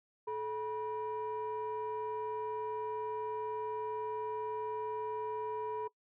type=tone pair together; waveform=sine; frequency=432.1 / 970 Hz; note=A4 / B5; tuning=-31 / -31 cents; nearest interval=octave + major second; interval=1400 cents; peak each=-36 / -37 dBFS; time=0.27-5.88 s; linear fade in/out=10 ms; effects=noise-tail reverb RT60 0.1 s tail -22 dB re dry + tanh soft clip ceiling -31 dBFS